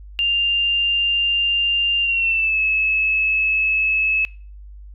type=tone with pitch glide; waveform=sine; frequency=2794 to 2592 Hz; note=F7 to E7; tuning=0 to -30 cents; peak=-16 dBFS; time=0.19-4.25 s; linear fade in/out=0 ms; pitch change=-130 cents; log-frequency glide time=2.01-2.59 s; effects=noise-tail reverb RT60 0.4 s tail -21 dB re dry + added 50 Hz sine -36 dBFS peak until 4.94 s